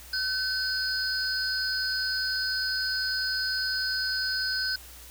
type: tone cluster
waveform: sine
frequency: 1522 / 4361 / 4995 Hz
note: F#6 / C#8 / D#8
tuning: +48 / -29 / +6 cents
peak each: -30 / -32 / -30 dBFS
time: 0.13-4.76 s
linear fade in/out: 5 ms
effects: added 60 Hz sine -49 dBFS peak until 5.1 s + white hiss -48 dBFS RMS until 5.1 s